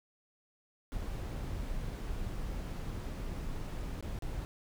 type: noise with dropouts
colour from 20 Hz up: brown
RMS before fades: -38 dBFS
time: 0.92-4.45 s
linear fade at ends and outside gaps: 0 ms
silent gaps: 4.009-4.026 / 4.189-4.223 s
effects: none